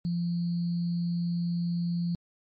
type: tone with sample-and-hold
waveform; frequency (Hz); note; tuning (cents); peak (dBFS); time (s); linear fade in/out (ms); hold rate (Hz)
sine; 172.4; F3; -22; -26; 0.05-2.15; 0; 4410
effects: MP3 32 kbps